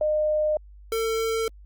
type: tone pair in turn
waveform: sine / square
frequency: 610 / 449.4 Hz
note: D#5 / A4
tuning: -34 / +37 cents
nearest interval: perfect fourth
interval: 529 cents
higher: first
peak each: -20 / -24 dBFS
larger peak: first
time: 0.01-0.57 / 0.92-1.48 s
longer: neither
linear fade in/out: 2 ms
effects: added 50 Hz sine -44 dBFS peak until 1.65 s + Opus 48 kbps